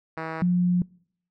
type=tone pair in turn; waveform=5% pulse / sine; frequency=161 / 178.08 Hz; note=E3 / F3; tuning=-41 / +34 cents; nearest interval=major second; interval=175 cents; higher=second; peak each=-18 dBFS; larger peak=neither; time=0.17-0.42 / 0.42-0.82 s; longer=second; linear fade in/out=2 ms; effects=noise-tail reverb RT60 0.6 s tail -25 dB re dry + low-pass 2000 Hz 12 dB/octave